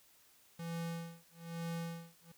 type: tone with tremolo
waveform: square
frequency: 167.5 Hz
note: E3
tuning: 28 cents sharp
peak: -38 dBFS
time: 0.59-2.32 s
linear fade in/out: 5 ms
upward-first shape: sine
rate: 1.1 Hz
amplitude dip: 100%
effects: white hiss -66 dBFS RMS until 2.37 s